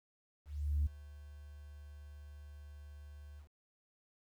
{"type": "tone with ADSR envelope", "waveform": "sine", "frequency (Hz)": 73.42, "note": "D2", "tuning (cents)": 0, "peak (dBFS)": -27, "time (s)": [0.45, 3.49], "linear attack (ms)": 410, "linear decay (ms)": 13, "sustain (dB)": -22, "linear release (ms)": 98, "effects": ["tanh soft clip ceiling -26 dBFS", "11-bit"]}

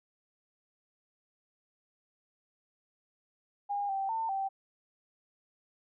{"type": "tone with pitch steps", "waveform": "sine", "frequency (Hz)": [811, 779, 899, 778], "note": ["G#5", "G5", "A5", "G5"], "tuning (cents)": [-41, -11, 37, -13], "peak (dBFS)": -30, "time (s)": [3.69, 4.49], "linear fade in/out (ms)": 20, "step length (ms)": 200, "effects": []}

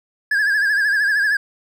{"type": "tone with vibrato", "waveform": "triangle", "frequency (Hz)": 1661.2, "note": "G#6", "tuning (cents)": 0, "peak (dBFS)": -13, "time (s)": [0.31, 1.37], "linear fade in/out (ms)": 5, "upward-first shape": "sine", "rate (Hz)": 13, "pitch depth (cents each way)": 77, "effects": []}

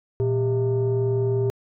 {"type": "tone pair together", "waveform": "sine", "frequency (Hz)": [117.85, 396.4], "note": ["A#2", "G4"], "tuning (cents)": [19, 19], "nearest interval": "octave + major sixth", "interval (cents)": 2100, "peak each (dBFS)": -20, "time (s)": [0.2, 1.5], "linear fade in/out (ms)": 0, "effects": ["tanh soft clip ceiling -16 dBFS"]}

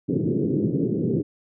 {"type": "band-pass noise", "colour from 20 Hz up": "white", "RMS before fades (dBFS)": -23, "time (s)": [0.08, 1.23], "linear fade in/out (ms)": 20, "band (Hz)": [110, 410], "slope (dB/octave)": 48, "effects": []}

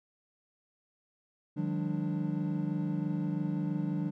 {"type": "tone cluster", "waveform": "triangle", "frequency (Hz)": [153.3, 179.2, 202.4, 295.6], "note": ["D#3", "F3", "G#3", "D4"], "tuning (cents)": [-25, 45, -44, 11], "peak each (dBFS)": [-33, -32, -36, -34], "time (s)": [1.56, 4.11], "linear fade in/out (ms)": 20, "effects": []}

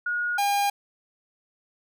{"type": "tone pair in turn", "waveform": ["sine", "45% pulse"], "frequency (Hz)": [1443, 808], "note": ["F#6", "G#5"], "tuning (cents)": [-44, -48], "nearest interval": "minor seventh", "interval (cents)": 1004, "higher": "first", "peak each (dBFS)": [-24, -21], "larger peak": "second", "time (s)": [[0.06, 0.38], [0.38, 0.7]], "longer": "neither", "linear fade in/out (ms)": 5, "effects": []}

